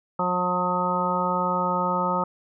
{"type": "harmonic tone", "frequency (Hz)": 179.9, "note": "F#3", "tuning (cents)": -48, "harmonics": [1, 2, 3, 4, 5, 6, 7], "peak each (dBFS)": [-29, -35, -29, -36, -26, -35, -26], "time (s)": [0.19, 2.24], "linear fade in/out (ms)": 5, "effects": []}